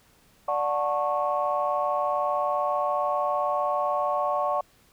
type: chord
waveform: sine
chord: D major seventh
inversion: none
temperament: just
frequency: 587.3 / 734.2 / 881 / 1101.2 Hz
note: D5 / F#5 / A5 / C#6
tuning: 0 / -14 / +2 / -12 cents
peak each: -27 / -28 / -32 / -27 dBFS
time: 0.48-4.61 s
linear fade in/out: 5 ms
effects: tanh soft clip ceiling -13 dBFS + pink hiss -60 dBFS RMS until 4.92 s